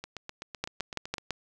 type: two click trains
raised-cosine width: 0.2 ms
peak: -21 / -13 dBFS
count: 10 / 5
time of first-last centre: 0.04-1.182 / 0.64-1.307 s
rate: 7.88 / 6 Hz
effects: none